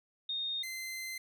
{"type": "tone pair in turn", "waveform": ["sine", "sawtooth"], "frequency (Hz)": [3690, 2070], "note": ["A#7", "C7"], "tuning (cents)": [-18, -19], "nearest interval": "minor seventh", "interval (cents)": 1001, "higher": "first", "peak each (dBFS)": [-33, -35], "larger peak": "first", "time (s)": [[0.29, 0.63], [0.63, 1.18]], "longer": "second", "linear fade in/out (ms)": 5, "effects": []}